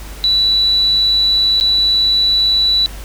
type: tone with dropouts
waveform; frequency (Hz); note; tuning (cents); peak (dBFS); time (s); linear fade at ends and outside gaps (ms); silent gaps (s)
sine; 3951; B7; 0; -10; 0.24-2.86; 0; 1.6-1.61
effects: added 50 Hz sine -29 dBFS peak until 3.04 s + pink hiss -35 dBFS RMS until 3.04 s